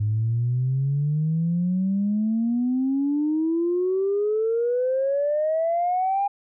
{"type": "exponential sweep", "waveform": "sine", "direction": "up", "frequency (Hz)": [103.83, 812], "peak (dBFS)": -19, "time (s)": [0, 6.28], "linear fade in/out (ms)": 10, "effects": ["tanh soft clip ceiling -15 dBFS"]}